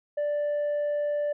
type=tone; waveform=sine; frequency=587.3 Hz; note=D5; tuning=in tune; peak=-22 dBFS; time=0.17-1.33 s; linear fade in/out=10 ms; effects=tanh soft clip ceiling -24 dBFS